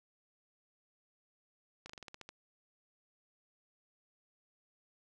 slowing click train, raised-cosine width 0.2 ms, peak -30 dBFS, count 9, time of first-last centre 1.86-2.29 s, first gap 35 ms, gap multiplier 1.12, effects none

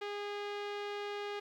sawtooth tone with low-pass filter, 409.9 Hz, G#4, 23 cents flat, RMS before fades -40 dBFS, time 0.01-1.4 s, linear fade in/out 10 ms, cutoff 3400 Hz, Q 1.3, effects 12-bit

